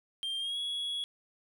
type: tone with pitch glide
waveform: triangle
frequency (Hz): 3182 to 3350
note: G7 to G#7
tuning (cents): +25 to +14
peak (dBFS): -31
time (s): 0.23-1.04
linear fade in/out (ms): 0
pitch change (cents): +89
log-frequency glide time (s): 0.39-0.58
effects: none